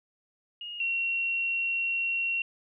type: tone pair in turn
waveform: sine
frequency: 2862 / 2736 Hz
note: F7 / F7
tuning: +42 / -36 cents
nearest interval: minor second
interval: 78 cents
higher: first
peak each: -36 / -26 dBFS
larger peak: second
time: 0.61-0.8 / 0.8-2.42 s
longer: second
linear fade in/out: 2 ms
effects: none